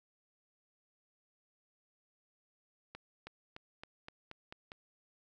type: accelerating click train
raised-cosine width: 0.3 ms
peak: -30 dBFS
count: 8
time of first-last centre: 2.95-4.719 s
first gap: 320 ms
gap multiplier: 0.92
effects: none